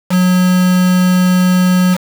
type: tone with quantisation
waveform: triangle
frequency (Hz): 182.2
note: F#3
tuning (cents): -26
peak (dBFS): -6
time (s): 0.09-1.98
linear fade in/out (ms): 50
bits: 3
effects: none